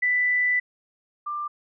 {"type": "tone pair in turn", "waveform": "sine", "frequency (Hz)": [1985, 1187.9], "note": ["B6", "D6"], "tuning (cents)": [8, 19], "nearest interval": "major sixth", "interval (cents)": 889, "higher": "first", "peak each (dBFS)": [-19, -27], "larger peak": "first", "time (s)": [[0.02, 0.6], [1.26, 1.48]], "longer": "first", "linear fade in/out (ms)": 10, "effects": []}